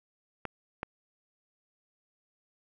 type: clicks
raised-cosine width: 0.5 ms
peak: -19 / -18 dBFS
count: 2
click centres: 0.453 / 0.831 s
effects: 10-bit